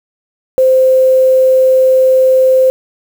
sine tone with quantisation, 520 Hz, C5, 11 cents flat, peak -5 dBFS, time 0.58-2.7 s, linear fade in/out 0 ms, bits 5, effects none

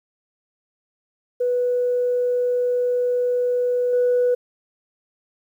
sine tone with level steps, 492.5 Hz, B4, 5 cents flat, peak -17 / -14 dBFS, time 1.4-4.35 s, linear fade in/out 10 ms, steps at 3.93 s, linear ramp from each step 2 ms, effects tanh soft clip ceiling -12 dBFS + 9-bit

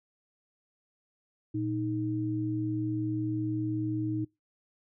sine tone pair together, 116.91 / 312.7 Hz, A#2 / D#4, +5 / +9 cents, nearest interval octave + perfect fourth, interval 1704 cents, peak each -33 / -30 dBFS, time 1.54-4.25 s, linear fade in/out 10 ms, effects noise-tail reverb RT60 0.2 s tail -23 dB re dry

